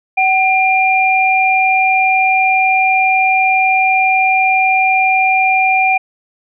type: tone pair together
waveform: sine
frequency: 758 / 2394 Hz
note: F#5 / D7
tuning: +42 / +33 cents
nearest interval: octave + minor sixth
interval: 1991 cents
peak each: -12 dBFS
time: 0.17-5.98 s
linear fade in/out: 10 ms
effects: none